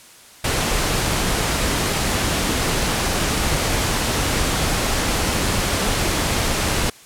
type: noise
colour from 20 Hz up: pink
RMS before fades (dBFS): -20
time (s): 0.44-6.9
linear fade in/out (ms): 5
effects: white hiss -45 dBFS RMS until 7.05 s + low-pass 11000 Hz 12 dB/octave